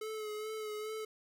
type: tone with vibrato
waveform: square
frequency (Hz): 430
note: A4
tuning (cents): -40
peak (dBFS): -39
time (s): 0.01-1.05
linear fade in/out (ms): 5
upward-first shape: sine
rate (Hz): 2.4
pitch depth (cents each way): 29
effects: none